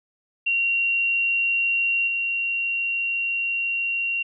sine tone with level steps, 2753 Hz, F7, 25 cents flat, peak -19 / -22 dBFS, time 0.46-4.23 s, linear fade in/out 10 ms, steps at 2.07 s, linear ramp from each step 10 ms, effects none

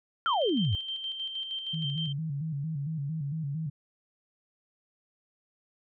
sine exponential sweep, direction down, 1437 to 87.1 Hz, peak -24 dBFS, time 0.26-0.75 s, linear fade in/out 0 ms
sine tone with tremolo, 3136 Hz, G7, in tune, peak -31 dBFS, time 0.26-2.13 s, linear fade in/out 10 ms, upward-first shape square, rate 6.4 Hz, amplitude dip 45%
sine tone with vibrato, 150 Hz, D3, 37 cents sharp, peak -30 dBFS, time 1.73-3.7 s, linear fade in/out 10 ms, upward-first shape square, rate 4.4 Hz, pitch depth 110 cents each way
effects none

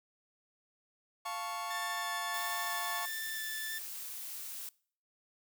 40% pulse chord, F augmented, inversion none, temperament equal, 698.5 / 880 / 1108.7 Hz, F5 / A5 / C#6, 0 / 0 / 0 cents, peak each -42 / -42 / -38 dBFS, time 1.25-3.06 s, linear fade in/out 10 ms
sawtooth tone with vibrato, 1764 Hz, A6, 4 cents sharp, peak -35 dBFS, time 1.7-3.79 s, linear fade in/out 10 ms, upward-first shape square, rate 1.5 Hz, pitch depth 9 cents each way
blue noise, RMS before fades -43 dBFS, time 2.34-4.69 s, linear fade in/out 2 ms
effects noise-tail reverb RT60 0.5 s tail -23 dB re dry

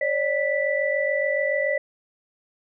sine tone cluster, 549 / 596 / 1973 Hz, C#5 / D5 / B6, -17 / +25 / -2 cents, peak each -25 dBFS, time 0.01-1.78 s, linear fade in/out 5 ms, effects none

